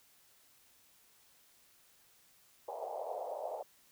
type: band-pass noise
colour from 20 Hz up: pink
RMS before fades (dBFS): -41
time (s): 2.68-3.63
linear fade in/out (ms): 5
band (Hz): 500 to 840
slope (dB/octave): 48
effects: white hiss -66 dBFS RMS until 3.91 s